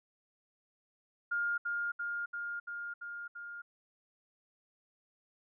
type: tone with echo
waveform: sine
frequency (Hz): 1412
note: F6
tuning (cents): +19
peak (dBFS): -30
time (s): 1.31-1.58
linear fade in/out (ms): 10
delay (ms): 340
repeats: 6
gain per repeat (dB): -2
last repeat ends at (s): 3.62
effects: none